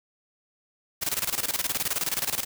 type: noise with tremolo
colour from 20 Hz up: white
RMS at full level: -26 dBFS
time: 1.01-2.45 s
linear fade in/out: 20 ms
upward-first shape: square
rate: 19 Hz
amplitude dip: 80%
effects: none